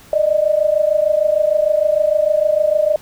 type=tone pair together; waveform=sine; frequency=595.7 / 622.3 Hz; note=D5 / D#5; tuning=+24 / 0 cents; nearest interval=minor second; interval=76 cents; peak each=-15 dBFS; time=0.13-2.96 s; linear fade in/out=2 ms; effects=pink hiss -44 dBFS RMS until 3.01 s